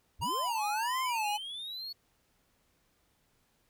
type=linear sweep; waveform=triangle; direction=up; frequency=41.2 to 4425 Hz; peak=-37 dBFS; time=0.19-1.93 s; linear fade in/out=10 ms
type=tone with vibrato; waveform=square; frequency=928 Hz; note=A#5; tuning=8 cents flat; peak=-31 dBFS; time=0.21-1.38 s; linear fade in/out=20 ms; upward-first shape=sine; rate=1.6 Hz; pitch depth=200 cents each way
effects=pink hiss -72 dBFS RMS until 3.69 s